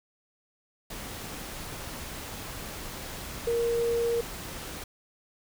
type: tone in noise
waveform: sine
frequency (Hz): 468.1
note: A#4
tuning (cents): +7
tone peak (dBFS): -24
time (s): 3.47-4.21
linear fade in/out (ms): 5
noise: pink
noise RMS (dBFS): -39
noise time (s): 0.9-4.84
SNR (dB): +12
effects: none